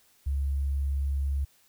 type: tone with sample-and-hold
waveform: sine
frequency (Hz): 69.3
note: C#2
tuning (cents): 0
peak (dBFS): -25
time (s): 0.26-1.45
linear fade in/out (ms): 10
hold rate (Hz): 11025
effects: white hiss -63 dBFS RMS until 1.68 s